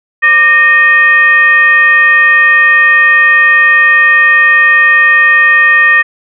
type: tone with frequency modulation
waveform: sine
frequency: 1845 Hz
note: A#6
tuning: 18 cents flat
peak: -3 dBFS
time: 0.22-6.03 s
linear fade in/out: 20 ms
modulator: 660 Hz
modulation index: 0.61
effects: none